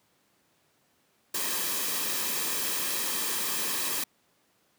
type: noise with comb filter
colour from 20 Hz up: white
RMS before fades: -30 dBFS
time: 1.34-4.04 s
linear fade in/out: 5 ms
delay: 1.4 ms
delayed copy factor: -0.5
effects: pink hiss -68 dBFS RMS until 4.78 s + high-pass 150 Hz 12 dB/octave